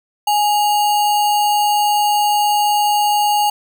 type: tone with sample-and-hold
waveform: sine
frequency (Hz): 830.6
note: G#5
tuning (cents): 0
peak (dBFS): -12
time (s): 0.27-3.5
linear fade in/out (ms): 5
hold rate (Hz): 3675
effects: none